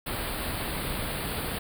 pink band-stop noise, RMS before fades -32 dBFS, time 0.06-1.59 s, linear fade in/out 10 ms, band 4700 to 8400 Hz, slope 96 dB/octave, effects none

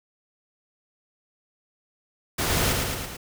pink noise with echo, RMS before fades -25 dBFS, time 2.38-2.73 s, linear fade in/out 10 ms, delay 110 ms, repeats 4, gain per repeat -3 dB, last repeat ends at 3.17 s, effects none

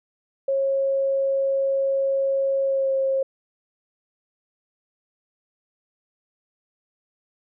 sine tone with pitch glide, 544 to 536.8 Hz, C#5 to C5, -33 to +44 cents, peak -19 dBFS, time 0.48-3.23 s, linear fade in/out 5 ms, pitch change -23 cents, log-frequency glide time 2.64-2.92 s, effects none

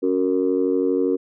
sine chord, F# major, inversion second, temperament just, 277.5 / 370 / 462.5 Hz, C#4 / F#4 / A#4, +2 / 0 / -14 cents, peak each -21 dBFS, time 0.02-1.17 s, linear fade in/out 20 ms, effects tanh soft clip ceiling -9 dBFS

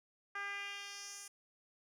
10% pulse tone with band-pass filter sweep, 401.6 Hz, G4, 42 cents sharp, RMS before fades -45 dBFS, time 0.35-1.28 s, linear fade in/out 5 ms, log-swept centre 1500 to 8600 Hz, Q 2, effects none

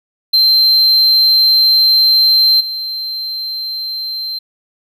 triangle tone with level steps, 4126 Hz, C8, 25 cents flat, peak -6 / -18 dBFS, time 0.33-4.39 s, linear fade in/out 10 ms, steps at 2.6 s, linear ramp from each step 10 ms, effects none

